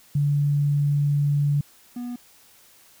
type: tone pair in turn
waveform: sine / triangle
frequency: 144.4 / 243.5 Hz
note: D3 / B3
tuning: -29 / -24 cents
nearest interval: major sixth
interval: 905 cents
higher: second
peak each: -18 / -27 dBFS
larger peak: first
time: 0.15-1.61 / 1.96-2.16 s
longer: first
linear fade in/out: 5 ms
effects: white hiss -54 dBFS RMS until 3 s